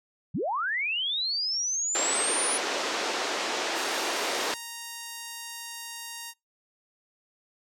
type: linear sweep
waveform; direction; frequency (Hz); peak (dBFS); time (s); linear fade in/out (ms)
sine; up; 107.6 to 9956; -26; 0.34-2.58; 10
type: band-pass noise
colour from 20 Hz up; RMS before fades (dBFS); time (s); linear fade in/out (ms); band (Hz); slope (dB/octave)
pink; -30; 1.95-4.54; 0; 340 to 6700; 24
type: tone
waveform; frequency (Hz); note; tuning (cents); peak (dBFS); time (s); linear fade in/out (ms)
5% pulse; 932.3; A#5; 0; -25; 3.73-6.34; 50
effects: noise-tail reverb RT60 0.2 s tail -26 dB re dry